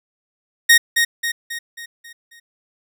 sawtooth tone with echo, 1864.7 Hz, A#6, in tune, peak -4 dBFS, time 0.69-0.78 s, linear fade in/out 10 ms, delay 270 ms, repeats 6, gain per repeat -6 dB, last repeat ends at 2.4 s, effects none

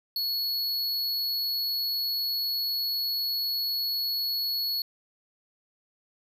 square tone, 4372 Hz, C#8, 25 cents flat, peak -27 dBFS, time 0.16-4.82 s, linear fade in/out 2 ms, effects none

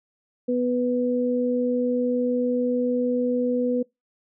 sine tone pair together, 247.2 / 494 Hz, B3 / B4, +2 / 0 cents, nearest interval octave, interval 1198 cents, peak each -23 / -23 dBFS, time 0.48-3.83 s, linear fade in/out 10 ms, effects noise-tail reverb RT60 0.2 s tail -25 dB re dry

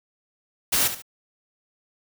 white noise with echo, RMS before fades -21 dBFS, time 0.72-0.88 s, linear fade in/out 10 ms, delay 71 ms, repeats 2, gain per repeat -10 dB, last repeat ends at 1.022 s, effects none

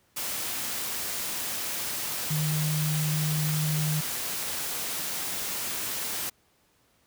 sine tone in noise, 153.2 Hz, D#3, 27 cents flat, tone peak -25 dBFS, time 2.3-4.01 s, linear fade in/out 10 ms, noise white, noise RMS -32 dBFS, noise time 0.16-6.3 s, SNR +4 dB, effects pink hiss -66 dBFS RMS until 7.06 s + high-pass 60 Hz 12 dB/octave

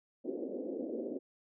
pink band-pass noise, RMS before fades -39 dBFS, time 0.24-1.19 s, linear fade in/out 20 ms, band 250 to 540 Hz, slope 48 dB/octave, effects none

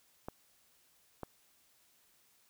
clicks, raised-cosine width 1 ms, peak -26 dBFS, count 2, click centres 0.285 / 1.233 s, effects white hiss -69 dBFS RMS until 2.49 s

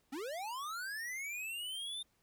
square linear sweep, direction up, 246.9 to 3623 Hz, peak -40 dBFS, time 0.12-2.03 s, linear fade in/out 10 ms, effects pink hiss -75 dBFS RMS until 2.22 s

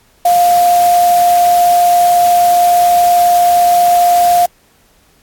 sine tone in noise, 703 Hz, F5, 11 cents sharp, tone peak -6 dBFS, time 0.25-4.46 s, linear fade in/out 5 ms, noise white, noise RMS -23 dBFS, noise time 0.25-4.46 s, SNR +14 dB, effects pink hiss -51 dBFS RMS until 5.22 s + AAC 64 kbps

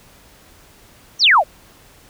sine exponential sweep, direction down, 6272 to 525 Hz, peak -8 dBFS, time 1.19-1.44 s, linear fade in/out 50 ms, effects pink hiss -48 dBFS RMS until 2.09 s

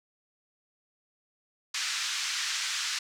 white band-pass noise, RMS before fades -32 dBFS, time 1.74-2.99 s, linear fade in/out 5 ms, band 1300 to 6400 Hz, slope 24 dB/octave, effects none

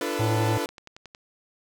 sawtooth chord, B half-diminished seventh, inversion first, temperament equal with one note detuned, 293.7 / 341.3 / 440 / 493.9 Hz, D4 / F4 / A4 / B4, 0 / -40 / 0 / 0 cents, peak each -28 dBFS, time 0.01-0.66 s, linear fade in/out 2 ms
harmonic tone, 110 Hz, A2, in tune, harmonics 1 / 3 / 5 / 7 / 8, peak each -23 / -33 / -35 / -37 / -37 dBFS, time 0.19-0.58 s, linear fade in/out 10 ms
click train, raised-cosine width 0.2 ms, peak -26 dBFS, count 6, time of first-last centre 0.69-1.149 s, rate 10.9 Hz
effects none

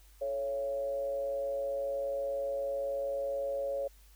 sine tone with frequency modulation, 555 Hz, C#5, 2 cents sharp, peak -31 dBFS, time 0.21-3.88 s, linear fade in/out 10 ms, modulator 121 Hz, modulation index 0.49, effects added 50 Hz sine -56 dBFS peak until 4.15 s + white hiss -64 dBFS RMS until 4.15 s

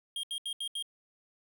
square tone bursts, 3227 Hz, G7, 50 cents sharp, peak -34 dBFS, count 5, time 0.16-0.825 s, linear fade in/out 2 ms, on 73 ms, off 75 ms, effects none

